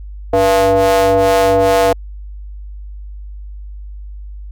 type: ring-modulated tone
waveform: square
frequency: 96.8 Hz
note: G2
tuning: 21 cents flat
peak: -7 dBFS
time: 0.33-1.93 s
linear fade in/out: 5 ms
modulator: 582 Hz
effects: added 50 Hz sine -27 dBFS peak until 4.51 s